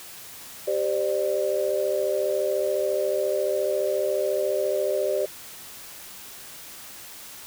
sine chord, G suspended fourth, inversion none, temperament equal with one note detuned, 392 / 523.3 / 597.6 Hz, G4 / C5 / D5, 0 / 0 / +30 cents, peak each -27 / -27 / -25 dBFS, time 0.67-5.26 s, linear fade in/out 10 ms, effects white hiss -42 dBFS RMS until 7.46 s

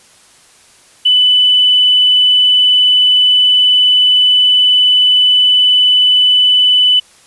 triangle tone with tanh clipping, 2993 Hz, F#7, 19 cents sharp, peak -6 dBFS, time 1.05-7 s, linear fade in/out 10 ms, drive 3 dB, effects white hiss -45 dBFS RMS until 7.26 s + resampled to 24000 Hz

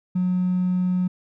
triangle tone with hard clipping, 181.9 Hz, F#3, 29 cents flat, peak -19 dBFS, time 0.15-1.08 s, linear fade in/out 10 ms, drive 3 dB, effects none

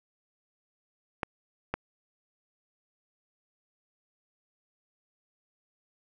clicks, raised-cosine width 0.5 ms, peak -14 dBFS, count 2, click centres 1.232 / 1.74 s, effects none

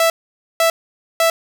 sawtooth tone bursts, 660 Hz, E5, 2 cents sharp, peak -8 dBFS, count 3, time 0-1.3 s, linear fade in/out 2 ms, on 100 ms, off 500 ms, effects none

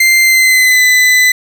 40% pulse tone with pitch glide, 2088 to 2005 Hz, C7 to B6, -4 to +26 cents, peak -5 dBFS, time 0-1.32 s, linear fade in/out 5 ms, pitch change -70 cents, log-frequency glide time 0.22-0.83 s, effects none

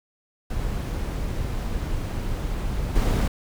brown noise with level steps, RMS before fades -27 / -20 dBFS, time 0.5-3.28 s, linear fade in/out 5 ms, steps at 2.95 s, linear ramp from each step 10 ms, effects none

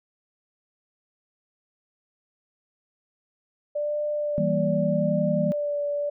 sine tone with vibrato, 587.3 Hz, D5, in tune, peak -24 dBFS, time 3.75-6.1 s, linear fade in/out 10 ms, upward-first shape sine, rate 0.82 Hz, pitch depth 24 cents each way
sine chord, E diminished, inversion none, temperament equal with one note detuned, 164.81 / 196 / 235.7 Hz, E3 / G3 / Bb3, 0 / 0 / +19 cents, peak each -26 / -26 / -29 dBFS, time 4.38-5.52 s, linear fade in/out 0 ms
effects none

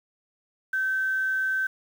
sine tone with quantisation, 1543 Hz, G6, 28 cents flat, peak -23 dBFS, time 0.73-1.67 s, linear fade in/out 5 ms, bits 8, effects none

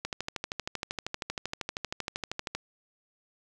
click train, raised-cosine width 0.2 ms, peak -15 dBFS, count 33, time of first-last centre 0.05-2.55 s, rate 12.8 Hz, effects none

